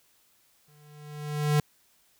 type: tone with exponential growth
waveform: square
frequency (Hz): 148.9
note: D3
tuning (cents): +24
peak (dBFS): -20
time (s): 0.68-1.6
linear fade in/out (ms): 2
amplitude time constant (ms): 200
effects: white hiss -65 dBFS RMS until 2.19 s